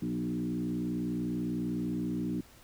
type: tone with frequency modulation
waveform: sine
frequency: 240.2 Hz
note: B3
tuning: 48 cents flat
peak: -30 dBFS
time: 0.02-2.41 s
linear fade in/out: 5 ms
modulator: 60.1 Hz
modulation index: 1.5
effects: pink hiss -57 dBFS RMS until 2.63 s